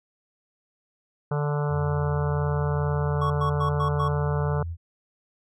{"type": "harmonic tone", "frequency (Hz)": 146.6, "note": "D3", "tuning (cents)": -3, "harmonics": [1, 3, 4, 5, 6, 7, 8, 9, 10], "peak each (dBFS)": [-24, -31, -35, -39, -37, -39, -40, -40, -42], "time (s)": [1.31, 4.63], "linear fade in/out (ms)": 5}
{"type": "tone with pitch glide", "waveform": "sine", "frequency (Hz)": [88.4, 84.21], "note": ["F2", "E2"], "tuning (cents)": [22, 37], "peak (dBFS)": -29, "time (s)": [1.68, 4.77], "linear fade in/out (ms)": 50, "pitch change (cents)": -85, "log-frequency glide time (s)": [1.84, 2.15]}
{"type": "tone bursts", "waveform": "triangle", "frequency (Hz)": 1108.7, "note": "C#6", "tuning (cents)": 0, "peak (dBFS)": -23, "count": 5, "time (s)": [3.21, 4.085], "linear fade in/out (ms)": 10, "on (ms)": 95, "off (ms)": 100}
{"effects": []}